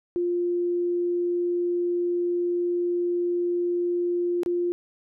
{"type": "tone with dropouts", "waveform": "sine", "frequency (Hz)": 350.4, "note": "F4", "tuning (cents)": 6, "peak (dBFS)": -22, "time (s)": [0.16, 4.72], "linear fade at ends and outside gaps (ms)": 0, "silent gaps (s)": [4.433, 4.461], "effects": []}